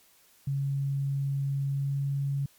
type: tone with pitch glide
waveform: sine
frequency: 138.59 to 139.39 Hz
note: C#3 to C#3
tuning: 0 to +10 cents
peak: -26 dBFS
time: 0.47-2.46 s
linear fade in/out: 5 ms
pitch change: +10 cents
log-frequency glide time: 1.69-2 s
effects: white hiss -61 dBFS RMS until 2.58 s + MP3 96 kbps